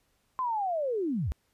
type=linear sweep; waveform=sine; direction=down; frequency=1048 to 48.37 Hz; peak=-27 dBFS; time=0.39-1.32 s; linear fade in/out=0 ms; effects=pink hiss -72 dBFS RMS until 1.53 s + resampled to 32000 Hz